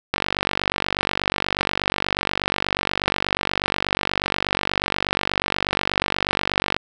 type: click train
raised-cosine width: 0.3 ms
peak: -3 dBFS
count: 321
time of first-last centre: 0.14-6.765 s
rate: 48.3 Hz
effects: none